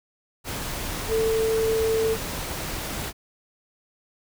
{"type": "tone in noise", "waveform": "sine", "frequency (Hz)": 445.3, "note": "A4", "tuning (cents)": 21, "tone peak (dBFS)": -20, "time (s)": [1.08, 2.17], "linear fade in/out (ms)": 50, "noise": "pink", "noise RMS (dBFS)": -31, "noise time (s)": [0.44, 3.13], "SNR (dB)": 8, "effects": []}